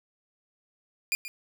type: tone with echo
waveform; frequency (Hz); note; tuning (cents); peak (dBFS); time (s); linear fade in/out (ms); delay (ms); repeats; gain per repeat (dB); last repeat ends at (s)
sawtooth; 2415; D7; +48; -21; 1.12-1.15; 0; 130; 1; -12; 1.28
effects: none